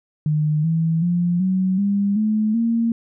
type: tone with pitch steps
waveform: sine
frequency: 152.1 / 163.02 / 174.72 / 187.26 / 200.7 / 215.1 / 230.5 Hz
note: D#3 / E3 / F3 / F#3 / G3 / A3 / A#3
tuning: -39 / -19 / +1 / +21 / +41 / -39 / -19 cents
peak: -16 dBFS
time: 0.26-2.92 s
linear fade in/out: 2 ms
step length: 380 ms
effects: none